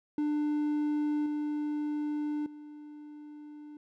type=tone with level steps; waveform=triangle; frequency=297.8 Hz; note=D4; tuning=24 cents sharp; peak=-25 / -28 / -42 dBFS; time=0.18-3.77 s; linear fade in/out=2 ms; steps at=1.26 / 2.46 s; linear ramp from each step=2 ms; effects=none